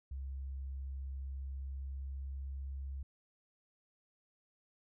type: tone with pitch glide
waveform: sine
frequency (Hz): 67.3 to 67.96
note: C2 to C#2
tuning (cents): +49 to -34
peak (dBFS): -39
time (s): 0.11-3.03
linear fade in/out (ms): 5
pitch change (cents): +17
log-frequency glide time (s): 1.3-2.74
effects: none